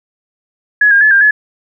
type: tone with pitch steps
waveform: sine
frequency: 1687 / 1616 / 1720 / 1598 / 1706 Hz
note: G#6 / G#6 / A6 / G6 / G#6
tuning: +27 / -48 / -40 / +33 / +46 cents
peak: -5 dBFS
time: 0.81-1.31 s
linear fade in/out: 5 ms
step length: 100 ms
effects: none